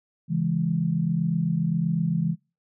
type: chord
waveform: sine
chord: C# minor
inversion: none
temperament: just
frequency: 138.59 / 166.31 / 207.9 Hz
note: C#3 / E3 / G#3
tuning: 0 / +16 / +2 cents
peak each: -29 / -23 / -29 dBFS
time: 0.28-2.36 s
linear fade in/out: 50 ms
effects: noise-tail reverb RT60 0.3 s tail -24 dB re dry